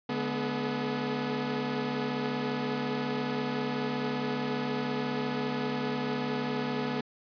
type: tone cluster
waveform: sawtooth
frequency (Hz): 146 / 211.5 / 246.1 / 427.4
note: D3 / G#3 / B3 / G#4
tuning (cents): -10 / +32 / -6 / +50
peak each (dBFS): -34 / -34 / -28 / -32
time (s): 0.09-7.01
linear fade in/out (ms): 5
effects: resampled to 11025 Hz